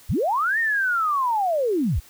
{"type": "linear two-way sweep", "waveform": "sine", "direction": "up then down", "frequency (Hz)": [40.35, 1864.7, 40.35], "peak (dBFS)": -19, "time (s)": [0.09, 2], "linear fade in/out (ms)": 10, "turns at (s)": 0.59, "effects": ["white hiss -50 dBFS RMS until 2.09 s"]}